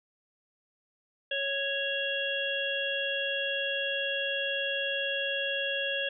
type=harmonic tone; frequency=553 Hz; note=C#5; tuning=4 cents flat; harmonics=1 / 3 / 5 / 6; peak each=-34 / -34 / -34 / -34 dBFS; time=1.31-6.09 s; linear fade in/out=5 ms; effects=none